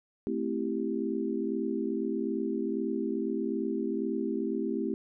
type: chord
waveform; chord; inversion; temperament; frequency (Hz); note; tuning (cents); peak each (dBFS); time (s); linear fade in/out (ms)
sine; A minor seventh; none; equal; 220 / 261.6 / 329.6 / 392; A3 / C4 / E4 / G4; 0 / 0 / 0 / 0; -34; 0.27-4.94; 0
effects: none